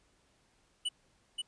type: tone with echo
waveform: square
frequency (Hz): 2960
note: F#7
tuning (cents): 0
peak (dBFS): -31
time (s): 0.85-0.89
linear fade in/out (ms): 10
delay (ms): 530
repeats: 1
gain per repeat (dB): -3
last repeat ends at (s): 1.42
effects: pink hiss -70 dBFS RMS until 1.47 s + resampled to 22050 Hz